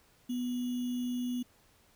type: tone with sample-and-hold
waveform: sine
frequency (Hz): 246.6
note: B3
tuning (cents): -2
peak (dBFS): -31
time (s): 0.29-1.43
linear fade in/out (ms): 10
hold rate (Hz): 3150
effects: pink hiss -65 dBFS RMS until 1.95 s